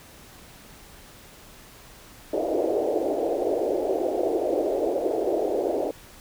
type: band-pass noise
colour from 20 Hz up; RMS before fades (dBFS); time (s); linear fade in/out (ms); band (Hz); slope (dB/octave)
pink; -25; 2.33-5.91; 5; 320 to 690; 48
effects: pink hiss -48 dBFS RMS until 6.2 s